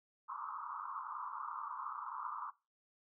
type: band-pass noise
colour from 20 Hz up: white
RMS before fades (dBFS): -44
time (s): 0.28-2.51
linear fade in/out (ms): 20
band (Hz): 920 to 1300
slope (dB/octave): 96
effects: noise-tail reverb RT60 0.3 s tail -21 dB re dry